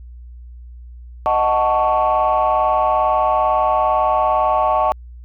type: chord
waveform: sine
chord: D# half-diminished seventh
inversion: none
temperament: equal with one note detuned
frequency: 622.3 / 740 / 880 / 1115.2 Hz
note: D#5 / F#5 / A5 / C#6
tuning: 0 / 0 / 0 / +10 cents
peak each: -18 dBFS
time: 1.26-4.92 s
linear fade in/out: 0 ms
effects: tanh soft clip ceiling -7 dBFS + added 60 Hz sine -34 dBFS peak until 5.24 s